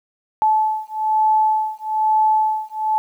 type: beating tone pair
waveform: sine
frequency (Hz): 866 / 867.1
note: A5 / A5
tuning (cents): -28 / -26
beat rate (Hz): 1.1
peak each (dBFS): -18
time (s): 0.42-2.98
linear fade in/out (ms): 0
effects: 9-bit